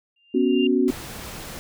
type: tone with exponential growth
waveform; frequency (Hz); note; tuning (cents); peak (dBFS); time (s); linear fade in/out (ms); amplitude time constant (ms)
sine; 2794; F7; 0; -24; 0.16-0.67; 5; 110
type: chord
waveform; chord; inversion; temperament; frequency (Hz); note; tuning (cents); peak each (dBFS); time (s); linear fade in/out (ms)
sine; B suspended second; none; equal; 246.9 / 277.2 / 370; B3 / C#4 / F#4; 0 / 0 / 0; -21; 0.34-0.91; 10
type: noise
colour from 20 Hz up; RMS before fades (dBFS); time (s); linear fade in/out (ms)
pink; -36; 0.88-1.59; 0
effects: none